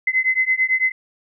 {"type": "beating tone pair", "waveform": "sine", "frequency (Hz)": [2042, 2051], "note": ["C7", "C7"], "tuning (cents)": [-43, -35], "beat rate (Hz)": 9, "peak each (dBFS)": -19, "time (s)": [0.07, 0.92], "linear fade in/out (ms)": 5, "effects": []}